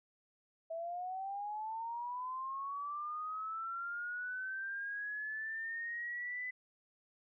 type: linear sweep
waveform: sine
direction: up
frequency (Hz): 648 to 2011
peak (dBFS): -38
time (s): 0.7-6.51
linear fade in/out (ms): 10
effects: none